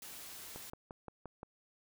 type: noise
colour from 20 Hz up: white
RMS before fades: -49 dBFS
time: 0.02-0.7 s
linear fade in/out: 2 ms
type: click train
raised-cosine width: 1 ms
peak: -31 dBFS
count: 6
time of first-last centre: 0.56-1.431 s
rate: 5.74 Hz
effects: none